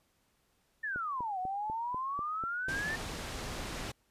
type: exponential two-way sweep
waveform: sine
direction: down then up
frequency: 1815 to 727 to 1815 Hz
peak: -33 dBFS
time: 0.83-2.96 s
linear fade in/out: 10 ms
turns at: 1.39 s
type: click train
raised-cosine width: 2 ms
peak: -30 dBFS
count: 8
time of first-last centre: 0.96-2.684 s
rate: 4.06 Hz
type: low-pass noise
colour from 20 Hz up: pink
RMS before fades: -40 dBFS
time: 2.68-3.92 s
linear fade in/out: 10 ms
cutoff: 7500 Hz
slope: 12 dB/octave
effects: pink hiss -73 dBFS RMS until 4.1 s + resampled to 32000 Hz

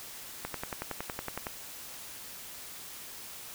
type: click train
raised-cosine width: 0.5 ms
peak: -19 dBFS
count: 12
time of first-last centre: 0.45-1.469 s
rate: 10.8 Hz
effects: white hiss -45 dBFS RMS until 3.54 s

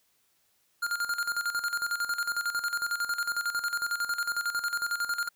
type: tone with tremolo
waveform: square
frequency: 1406 Hz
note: F6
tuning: 11 cents sharp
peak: -27 dBFS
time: 0.82-5.29 s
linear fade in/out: 10 ms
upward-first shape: square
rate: 11 Hz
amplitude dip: 70%
effects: white hiss -70 dBFS RMS until 5.35 s

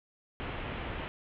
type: low-pass noise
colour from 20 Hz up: pink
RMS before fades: -38 dBFS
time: 0.4-1.08 s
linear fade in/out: 0 ms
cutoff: 3200 Hz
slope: 48 dB/octave
effects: none

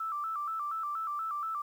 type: tone with vibrato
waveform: sine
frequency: 1244.5 Hz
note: D#6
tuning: in tune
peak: -32 dBFS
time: 0-1.62 s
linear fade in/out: 5 ms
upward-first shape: square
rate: 4.2 Hz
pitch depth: 99 cents each way
effects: 10-bit

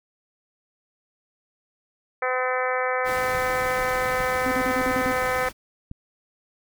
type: harmonic tone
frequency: 254.7 Hz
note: C4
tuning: 46 cents flat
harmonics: 2 / 3 / 4 / 5 / 6 / 7 / 8 / 9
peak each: -26 / -30 / -32 / -29 / -33 / -31 / -33 / -36 dBFS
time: 2.22-5.49 s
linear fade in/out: 5 ms
type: noise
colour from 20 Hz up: pink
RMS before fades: -35 dBFS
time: 3.04-5.53 s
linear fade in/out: 50 ms
type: click train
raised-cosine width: 5 ms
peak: -24 dBFS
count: 4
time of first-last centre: 3.35-5.914 s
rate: 1.17 Hz
type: tone bursts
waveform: sine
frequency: 261.6 Hz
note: C4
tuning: in tune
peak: -25 dBFS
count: 7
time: 4.46-5.116 s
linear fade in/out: 0 ms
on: 56 ms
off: 44 ms
effects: none

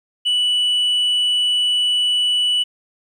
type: tone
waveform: sine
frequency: 2960 Hz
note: F#7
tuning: in tune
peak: -12 dBFS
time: 0.25-2.64 s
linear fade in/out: 20 ms
effects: tanh soft clip ceiling -14 dBFS + 9-bit

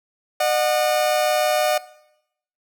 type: tone pair together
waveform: 40% pulse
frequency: 607 / 733.4 Hz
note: D#5 / F#5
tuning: -43 / -15 cents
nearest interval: minor third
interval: 328 cents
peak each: -19 / -20 dBFS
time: 0.4-1.78 s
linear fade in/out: 5 ms
effects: noise-tail reverb RT60 0.8 s tail -19 dB re dry

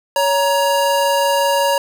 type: tone pair together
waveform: square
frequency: 560 / 941.8 Hz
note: C#5 / A#5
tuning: +18 / +18 cents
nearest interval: major sixth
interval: 900 cents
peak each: -17 dBFS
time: 0.16-1.78 s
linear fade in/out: 2 ms
effects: none

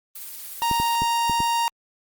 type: noise with tremolo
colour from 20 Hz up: blue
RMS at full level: -35 dBFS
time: 0.15-0.96 s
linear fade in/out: 10 ms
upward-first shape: triangle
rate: 17 Hz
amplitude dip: 30%
type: tone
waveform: 45% pulse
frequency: 932.3 Hz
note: A#5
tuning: in tune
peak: -20 dBFS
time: 0.62-1.68 s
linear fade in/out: 0 ms
type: clicks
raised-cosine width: 3 ms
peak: -16 dBFS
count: 5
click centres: 0.713 / 0.8 / 1.02 / 1.297 / 1.404 s
effects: Opus 24 kbps

